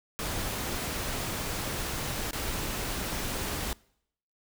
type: noise with dropouts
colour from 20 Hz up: pink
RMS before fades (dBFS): -33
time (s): 0.19-3.73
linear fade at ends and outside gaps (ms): 0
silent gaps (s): 2.309-2.331
effects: noise-tail reverb RT60 0.7 s tail -24 dB re dry